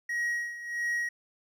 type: tone with tremolo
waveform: triangle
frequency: 1897 Hz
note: A#6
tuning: 30 cents sharp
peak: -25 dBFS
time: 0.09-1.09 s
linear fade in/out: 5 ms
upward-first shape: sine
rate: 1.5 Hz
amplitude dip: 75%
effects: none